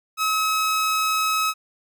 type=tone; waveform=sawtooth; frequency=1282 Hz; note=E6; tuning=49 cents flat; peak=-16 dBFS; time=0.17-1.54 s; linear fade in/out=50 ms; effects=none